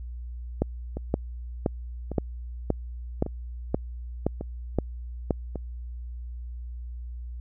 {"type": "two click trains", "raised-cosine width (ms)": 2, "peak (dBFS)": [-19, -9], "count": [5, 10], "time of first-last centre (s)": [[0.97, 5.557], [0.62, 5.308]], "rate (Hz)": [0.872, 1.92], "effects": ["added 60 Hz sine -34 dBFS peak until 7.4 s"]}